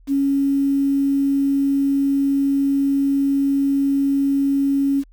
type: tone with quantisation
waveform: sine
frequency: 277.2 Hz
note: C#4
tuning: in tune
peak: -15 dBFS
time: 0.07-5.04 s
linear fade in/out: 50 ms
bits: 7
effects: added 40 Hz sine -46 dBFS peak until 5.12 s